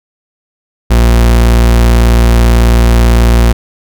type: tone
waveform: 40% pulse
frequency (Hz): 58.27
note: A#1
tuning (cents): 0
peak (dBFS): -3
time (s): 0.9-3.53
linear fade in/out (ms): 10
effects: none